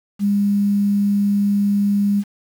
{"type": "tone with quantisation", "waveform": "sine", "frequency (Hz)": 202.5, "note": "G#3", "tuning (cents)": -43, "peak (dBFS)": -14, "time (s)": [0.19, 2.24], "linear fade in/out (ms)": 50, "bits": 7, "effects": []}